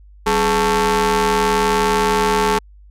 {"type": "ring-modulated tone", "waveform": "sawtooth", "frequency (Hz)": 230.2, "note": "A#3", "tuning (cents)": -22, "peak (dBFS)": -7, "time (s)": [0.26, 2.59], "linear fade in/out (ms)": 10, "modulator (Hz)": 651, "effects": ["added 50 Hz sine -41 dBFS peak until 2.9 s", "low-pass 12000 Hz 12 dB/octave"]}